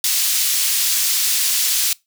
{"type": "high-pass noise", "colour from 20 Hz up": "pink", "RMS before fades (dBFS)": -18, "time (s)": [0.04, 1.93], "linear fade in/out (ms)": 2, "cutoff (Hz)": 4200, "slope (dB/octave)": 12, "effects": ["noise-tail reverb RT60 0.2 s tail -23 dB re dry"]}